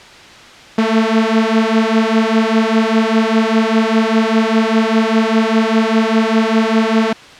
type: beating tone pair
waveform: sawtooth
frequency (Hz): 220 / 225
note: A3 / A3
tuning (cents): 0 / +39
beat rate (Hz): 5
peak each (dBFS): -10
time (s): 0.78-7.13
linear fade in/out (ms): 5
effects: white hiss -37 dBFS RMS until 7.39 s + low-pass 4000 Hz 12 dB/octave